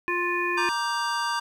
harmonic tone, 351.7 Hz, F4, 12 cents sharp, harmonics 1 / 3 / 5 / 7, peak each -29 / -29 / -29 / -29 dBFS, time 0.08-0.69 s, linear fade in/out 0 ms
square chord, G minor, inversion first, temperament just, 940.8 / 1176 / 1568 Hz, Bb5 / D6 / G6, +16 / +2 / 0 cents, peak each -29 / -31 / -31 dBFS, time 0.57-1.4 s, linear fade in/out 10 ms
effects low-pass 8000 Hz 12 dB/octave + 9-bit

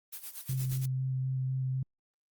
blue noise with tremolo, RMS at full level -40 dBFS, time 0.12-0.86 s, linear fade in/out 10 ms, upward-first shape sine, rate 8.5 Hz, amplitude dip 80%
sine tone with vibrato, 130.81 Hz, C3, in tune, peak -29 dBFS, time 0.49-1.83 s, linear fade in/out 5 ms, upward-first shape square, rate 4 Hz, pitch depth 8 cents each way
effects Opus 24 kbps

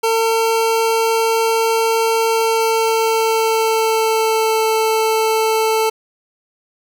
25% pulse tone with pitch glide, 451.7 to 441.9 Hz, A4 to A4, +45 to +7 cents, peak -10 dBFS, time 0.03-5.9 s, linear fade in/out 10 ms, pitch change -38 cents, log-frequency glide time 2.24-4.67 s, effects none

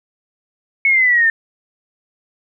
sine exponential sweep, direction down, 2213 to 1786 Hz, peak -10 dBFS, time 0.85-1.3 s, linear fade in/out 2 ms, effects none

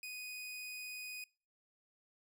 sawtooth tone, 2489 Hz, D#7, in tune, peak -40 dBFS, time 0.03-1.24 s, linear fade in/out 2 ms, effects noise-tail reverb RT60 0.4 s tail -25 dB re dry

